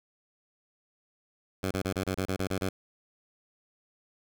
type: tone bursts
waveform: 10% pulse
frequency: 94.7 Hz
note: F#2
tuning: 41 cents sharp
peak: -20 dBFS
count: 10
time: 1.63-2.69 s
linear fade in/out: 5 ms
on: 79 ms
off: 30 ms
effects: none